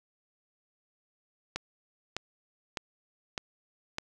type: click train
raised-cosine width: 0.2 ms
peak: -15 dBFS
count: 5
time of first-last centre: 1.56-3.984 s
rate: 1.65 Hz
effects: none